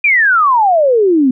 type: exponential sweep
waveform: sine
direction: down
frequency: 2455 to 246.9 Hz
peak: -7 dBFS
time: 0.04-1.31 s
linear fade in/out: 5 ms
effects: none